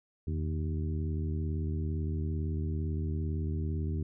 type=harmonic tone with a mistuned harmonic; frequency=77.78 Hz; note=D#2; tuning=in tune; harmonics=1 / 2 / 3 / 4 / 5; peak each=-31 / -37 / -41 / -43 / -45 dBFS; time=0.27-4.03 s; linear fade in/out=5 ms; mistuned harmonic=1; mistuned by=+120 cents; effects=none